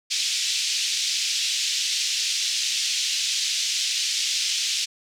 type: band-pass noise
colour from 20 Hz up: white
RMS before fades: -25 dBFS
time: 0.1-4.86 s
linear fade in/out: 20 ms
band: 2700 to 6200 Hz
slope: 24 dB/octave
effects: none